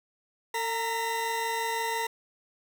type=tone cluster; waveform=40% pulse; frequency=450.1 / 926 / 2001 Hz; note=A4 / A#5 / B6; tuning=+39 / -12 / +22 cents; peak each=-34 / -29 / -35 dBFS; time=0.54-2.07 s; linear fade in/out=5 ms; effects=none